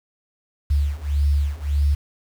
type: beating tone pair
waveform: sine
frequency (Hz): 71 / 72.7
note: C#2 / D2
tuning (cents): +42 / -17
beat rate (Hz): 1.7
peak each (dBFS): -21 / -20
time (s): 0.7-1.95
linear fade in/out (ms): 10
effects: 7-bit